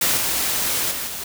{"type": "noise with level steps", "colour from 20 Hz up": "white", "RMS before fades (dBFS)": [-19, -22, -27, -30], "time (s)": [0.01, 1.24], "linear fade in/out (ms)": 5, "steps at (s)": [0.17, 0.91, 1.07], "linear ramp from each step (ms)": 2, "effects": []}